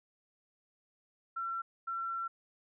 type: tone bursts at uneven times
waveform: sine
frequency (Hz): 1354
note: E6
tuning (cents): +46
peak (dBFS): -34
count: 2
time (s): 1.36-1.62 / 1.87-2.28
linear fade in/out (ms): 10
effects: none